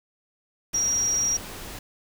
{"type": "tone in noise", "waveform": "sine", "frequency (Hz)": 5690, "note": "F8", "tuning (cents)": 31, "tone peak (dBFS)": -21, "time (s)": [0.74, 1.37], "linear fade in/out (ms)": 5, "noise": "pink", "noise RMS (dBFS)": -38, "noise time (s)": [0.73, 1.79], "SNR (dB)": 14, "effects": []}